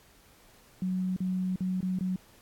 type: tone with dropouts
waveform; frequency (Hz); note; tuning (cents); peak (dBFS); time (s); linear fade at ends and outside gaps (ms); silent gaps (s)
sine; 185; F#3; 0; -27; 0.82-2.16; 2; 1.164-1.204 / 1.559-1.606 / 1.807-1.828 / 1.988-2.008
effects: pink hiss -59 dBFS RMS until 2.41 s + AAC 64 kbps